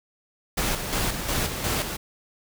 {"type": "noise with tremolo", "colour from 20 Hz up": "pink", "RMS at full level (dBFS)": -25, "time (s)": [0.57, 1.97], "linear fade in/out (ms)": 10, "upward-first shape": "square", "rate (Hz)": 2.8, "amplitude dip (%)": 50, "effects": []}